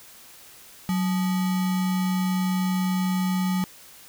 sine tone with sample-and-hold, 185 Hz, F#3, in tune, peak -21 dBFS, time 0.89-3.64 s, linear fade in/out 0 ms, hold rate 1050 Hz, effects white hiss -48 dBFS RMS until 4.08 s

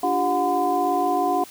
sine tone cluster, 291.5 / 347.6 / 393.9 / 727 / 1018 Hz, D4 / F4 / G4 / F#5 / C6, -13 / -8 / +8 / -31 / -48 cents, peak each -27 / -28 / -28 / -21 / -27 dBFS, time 0.03-1.44 s, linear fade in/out 5 ms, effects white hiss -44 dBFS RMS until 1.5 s

